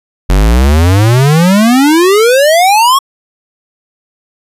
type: exponential sweep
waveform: square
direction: up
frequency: 44.36 to 1120 Hz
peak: -5 dBFS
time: 0.29-2.99 s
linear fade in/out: 10 ms
effects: resampled to 32000 Hz